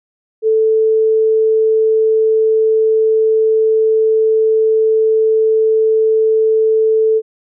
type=tone; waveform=sine; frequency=440 Hz; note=A4; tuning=in tune; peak=-9 dBFS; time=0.42-7.22 s; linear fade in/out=50 ms; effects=none

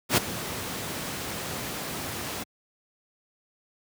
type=noise with ADSR envelope; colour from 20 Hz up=pink; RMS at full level=-18 dBFS; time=0.09-2.44 s; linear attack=84 ms; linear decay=11 ms; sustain=-15 dB; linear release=14 ms; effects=high-pass 100 Hz 12 dB/octave

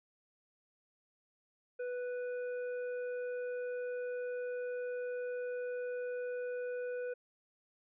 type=tone with hard clipping; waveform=triangle; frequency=493.9 Hz; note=B4; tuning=in tune; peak=-38 dBFS; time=1.79-7.14 s; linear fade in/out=10 ms; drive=11 dB; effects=resampled to 8000 Hz

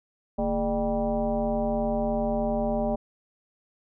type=tone with frequency modulation; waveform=sine; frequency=413.6 Hz; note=G#4; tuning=7 cents flat; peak=-23 dBFS; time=0.38-2.96 s; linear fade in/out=10 ms; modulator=186 Hz; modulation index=1.9; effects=none

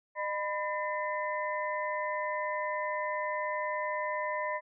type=tone cluster; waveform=sine; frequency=609 / 998 / 1805 / 2039 Hz; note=D#5 / B5 / A6 / C7; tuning=-37 / +18 / +44 / -45 cents; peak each=-35 / -34 / -39 / -40 dBFS; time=0.15-4.61 s; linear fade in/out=50 ms; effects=none

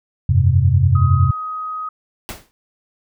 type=chord; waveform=sine; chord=F suspended second; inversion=none; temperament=equal; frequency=87.31 / 98 / 130.81 Hz; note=F2 / G2 / C3; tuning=0 / 0 / 0 cents; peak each=-15 dBFS; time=0.29-1.31 s; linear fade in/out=5 ms
type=tone; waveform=sine; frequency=1257 Hz; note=D#6; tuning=17 cents sharp; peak=-23 dBFS; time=0.95-1.89 s; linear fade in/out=5 ms
type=noise with exponential decay; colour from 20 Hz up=pink; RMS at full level=-26 dBFS; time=2.29-2.51 s; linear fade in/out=0 ms; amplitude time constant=47 ms
effects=none

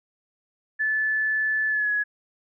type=tone with pitch glide; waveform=sine; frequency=1739 to 1681.7 Hz; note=A6 to G#6; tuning=-21 to +21 cents; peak=-21 dBFS; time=0.79-2.04 s; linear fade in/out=20 ms; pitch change=-58 cents; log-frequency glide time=1.68-1.91 s; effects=none

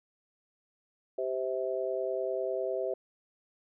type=harmonic tone; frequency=130 Hz; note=C3; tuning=11 cents flat; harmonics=3 / 4 / 5; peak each=-34 / -34 / -34 dBFS; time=1.18-2.94 s; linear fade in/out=5 ms; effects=none

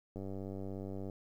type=click train; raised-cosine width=2 ms; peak=-30 dBFS; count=92; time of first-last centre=0.16-1.098 s; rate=97 Hz; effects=11-bit

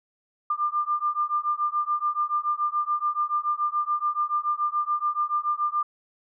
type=beating tone pair; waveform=sine; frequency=1194 / 1201 Hz; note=D6 / D6; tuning=+28 / +38 cents; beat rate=7 Hz; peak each=-26 dBFS; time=0.5-5.83 s; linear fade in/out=5 ms; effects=none

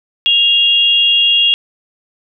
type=tone pair together; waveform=sine; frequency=2800 / 3311 Hz; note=F7 / G#7; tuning=+4 / -6 cents; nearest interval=minor third; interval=290 cents; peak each=-11 dBFS; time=0.26-1.54 s; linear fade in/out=0 ms; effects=none

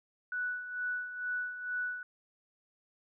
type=tone with tremolo; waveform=sine; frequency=1480 Hz; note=F#6; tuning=in tune; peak=-31 dBFS; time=0.32-2.03 s; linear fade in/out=2 ms; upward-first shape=sine; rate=2.2 Hz; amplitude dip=65%; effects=none

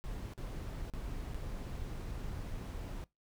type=noise with dropouts; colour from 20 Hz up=brown; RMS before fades=-41 dBFS; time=0.04-3.04 s; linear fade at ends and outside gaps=0 ms; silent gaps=0.337-0.378 / 0.9-0.937 / 1.337-1.345 s; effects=noise-tail reverb RT60 0.2 s tail -22 dB re dry

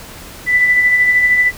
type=tone with tremolo; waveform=sine; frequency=1986 Hz; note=B6; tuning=9 cents sharp; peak=-7 dBFS; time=0.46-1.52 s; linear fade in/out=50 ms; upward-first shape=sine; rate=13 Hz; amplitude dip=40%; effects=pink hiss -34 dBFS RMS until 1.57 s

